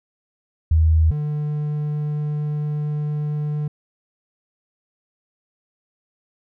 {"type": "tone pair in turn", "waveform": ["sine", "triangle"], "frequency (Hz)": [79.9, 149.27], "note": ["D#2", "D3"], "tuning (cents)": [47, 29], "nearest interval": "major seventh", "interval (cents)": 1082, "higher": "second", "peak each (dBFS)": [-12, -19], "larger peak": "first", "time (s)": [[0.71, 1.11], [1.11, 3.68]], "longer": "second", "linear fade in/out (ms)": 5, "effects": []}